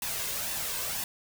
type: noise with flanger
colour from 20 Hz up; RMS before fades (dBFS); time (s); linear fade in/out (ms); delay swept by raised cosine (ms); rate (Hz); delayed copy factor
white; -33; 0.02-1.04; 2; 1.1 to 1.94; 2; +0.5
effects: none